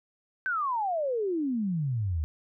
sine exponential sweep, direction down, 1568 to 72.9 Hz, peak -26 dBFS, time 0.46-2.24 s, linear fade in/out 0 ms, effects none

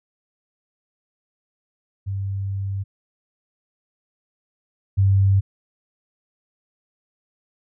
sine tone pair in turn, 98 / 97.62 Hz, G2 / G2, 0 / -7 cents, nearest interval unison, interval 7 cents, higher first, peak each -23 / -13 dBFS, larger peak second, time 2.06-2.84 / 4.97-5.41 s, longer first, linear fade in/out 20 ms, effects none

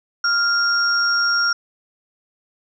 sine tone pair together, 1396.9 / 5568 Hz, F6 / F8, 0 / -6 cents, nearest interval 2 octaves, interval 2394 cents, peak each -17 / -20 dBFS, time 0.24-1.53 s, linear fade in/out 5 ms, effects none

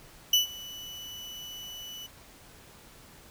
35% pulse tone with ADSR envelope, 2972 Hz, F#7, 7 cents sharp, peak -16 dBFS, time 0.33-2.07 s, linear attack 4 ms, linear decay 130 ms, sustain -22 dB, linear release 13 ms, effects pink hiss -53 dBFS RMS until 3.3 s

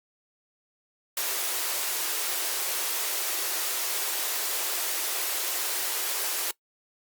white high-pass noise, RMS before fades -29 dBFS, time 1.17-6.51 s, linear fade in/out 2 ms, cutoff 320 Hz, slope 96 dB/octave, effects noise-tail reverb RT60 0.1 s tail -21 dB re dry + Opus 48 kbps

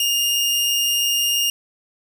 sawtooth tone, 2829 Hz, F7, 22 cents sharp, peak -14 dBFS, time 0-1.5 s, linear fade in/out 2 ms, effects 8-bit

